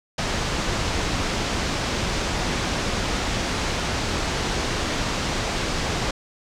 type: low-pass noise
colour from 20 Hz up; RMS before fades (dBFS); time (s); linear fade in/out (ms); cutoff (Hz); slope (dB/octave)
pink; -25; 0.18-6.11; 5; 6800; 24
effects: none